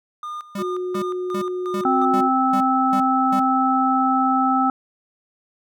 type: tone with tremolo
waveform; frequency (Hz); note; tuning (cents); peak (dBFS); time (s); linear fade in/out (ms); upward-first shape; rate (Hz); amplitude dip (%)
triangle; 1214; D#6; -43; -26; 0.23-2.05; 2; square; 2.8; 80
type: tone bursts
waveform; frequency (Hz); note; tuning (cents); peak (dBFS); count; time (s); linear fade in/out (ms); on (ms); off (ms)
square; 200.1; G3; +36; -26; 8; 0.55-3.398; 5; 76; 320
type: tone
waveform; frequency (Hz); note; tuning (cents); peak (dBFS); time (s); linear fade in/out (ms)
sine; 364; F#4; -28; -23; 0.57-2.3; 50
type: harmonic tone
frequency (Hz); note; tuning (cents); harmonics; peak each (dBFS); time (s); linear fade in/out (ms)
261.6; C4; 0; 1 / 3 / 5; -20 / -20 / -20; 1.85-4.7; 2
effects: none